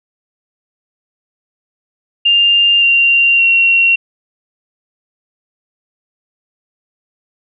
sine tone with pitch steps, 2800 / 2769 / 2739 Hz, F7 / F7 / F7, +4 / -15 / -34 cents, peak -7 dBFS, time 2.25-3.96 s, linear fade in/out 10 ms, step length 570 ms, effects none

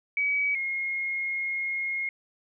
sine tone pair in turn, 2274 / 2150 Hz, C#7 / C7, +44 / +47 cents, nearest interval minor second, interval 97 cents, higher first, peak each -23 / -27 dBFS, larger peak first, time 0.17-0.55 / 0.55-2.09 s, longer second, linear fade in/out 2 ms, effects none

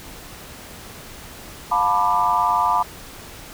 sine chord, B half-diminished seventh, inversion second, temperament just, 711.2 / 889 / 987.8 / 1185.3 Hz, F5 / A5 / B5 / D6, +31 / +18 / 0 / +16 cents, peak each -24 / -22 / -19 / -22 dBFS, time 1.71-2.83 s, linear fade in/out 10 ms, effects pink hiss -39 dBFS RMS until 3.53 s

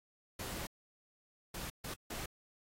pink noise bursts at uneven times, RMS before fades -43 dBFS, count 4, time 0.39-0.67 / 1.54-1.7 / 1.84-1.94 / 2.1-2.26 s, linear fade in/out 5 ms, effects AAC 48 kbps

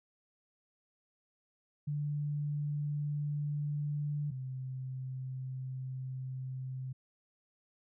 sine tone pair in turn, 146.83 / 130.36 Hz, D3 / C3, 0 / -6 cents, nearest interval major second, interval 206 cents, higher first, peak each -32 / -37 dBFS, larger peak first, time 1.87-4.31 / 4.31-6.93 s, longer second, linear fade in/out 10 ms, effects none

